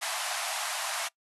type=band-pass noise; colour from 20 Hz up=pink; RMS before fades=-33 dBFS; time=0.01-1.09 s; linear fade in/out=20 ms; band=630 to 12000 Hz; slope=96 dB/octave; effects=noise-tail reverb RT60 0.1 s tail -22 dB re dry